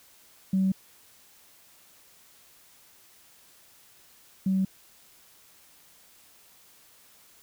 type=tone pair in turn; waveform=sine; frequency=190.5 / 190.5 Hz; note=G3 / G3; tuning=-49 / -49 cents; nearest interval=unison; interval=0 cents; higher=neither; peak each=-20 / -21 dBFS; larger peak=first; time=0.53-0.72 / 4.46-4.65 s; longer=neither; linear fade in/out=5 ms; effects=tanh soft clip ceiling -16 dBFS + white hiss -57 dBFS RMS until 7.42 s